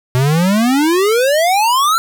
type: exponential sweep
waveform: square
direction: up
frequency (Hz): 123.47 to 1382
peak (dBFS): -11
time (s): 0.15-1.98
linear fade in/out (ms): 0
effects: none